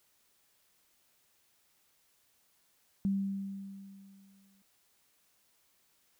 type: tone with exponential decay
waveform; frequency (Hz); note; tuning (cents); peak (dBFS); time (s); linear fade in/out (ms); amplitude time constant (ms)
sine; 196; G3; 0; -26; 3.05-4.62; 0; 340
effects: white hiss -71 dBFS RMS until 6.19 s